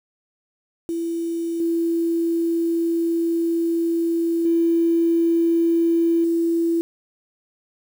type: tone with level steps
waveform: sine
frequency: 334.5 Hz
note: E4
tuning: 25 cents sharp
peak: -22 / -18 / -15 / -17 dBFS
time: 0.89-6.81 s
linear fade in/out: 0 ms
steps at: 1.6 / 4.45 / 6.24 s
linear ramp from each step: 2 ms
effects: 7-bit